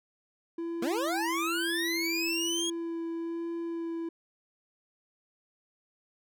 triangle tone with vibrato, 334.5 Hz, E4, 25 cents sharp, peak -30 dBFS, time 0.58-4.09 s, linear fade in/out 5 ms, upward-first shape sine, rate 1.1 Hz, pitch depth 12 cents each way
25% pulse linear sweep, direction up, 211.5 to 3315 Hz, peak -26 dBFS, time 0.82-2.7 s, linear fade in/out 5 ms
effects none

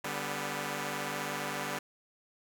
5% pulse chord, G major, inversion second, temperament equal with one note detuned, 145.23 / 196 / 246.9 Hz, D3 / G3 / B3, -19 / 0 / 0 cents, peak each -27 dBFS, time 0.04-1.79 s, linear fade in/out 5 ms, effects none

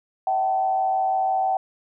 sine tone with frequency modulation, 762 Hz, G5, 49 cents flat, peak -19 dBFS, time 0.27-1.57 s, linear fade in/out 2 ms, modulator 106 Hz, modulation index 0.56, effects none

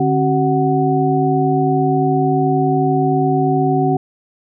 sine tone cluster, 147.7 / 270.4 / 379.3 / 741 Hz, D3 / C#4 / F#4 / F#5, +10 / -43 / +43 / +2 cents, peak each -18 dBFS, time 0-3.97 s, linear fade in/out 5 ms, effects none

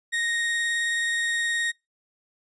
35% pulse tone with vibrato, 1864.7 Hz, A#6, in tune, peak -22 dBFS, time 0.12-1.72 s, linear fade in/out 20 ms, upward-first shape triangle, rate 19 Hz, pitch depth 13 cents each way, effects noise-tail reverb RT60 0.2 s tail -24 dB re dry + resampled to 22050 Hz

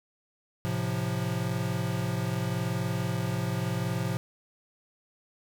square chord, F major, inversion first, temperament equal, 110 / 130.81 / 174.61 Hz, A2 / C3 / F3, 0 / 0 / 0 cents, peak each -33 dBFS, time 0.65-4.17 s, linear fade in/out 0 ms, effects none

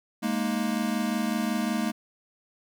square chord, Ab suspended second, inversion none, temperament equal, 207.7 / 233.1 / 311.1 Hz, Ab3 / Bb3 / Eb4, 0 / 0 / 0 cents, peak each -30 / -29 / -34 dBFS, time 0.22-1.92 s, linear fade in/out 20 ms, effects none

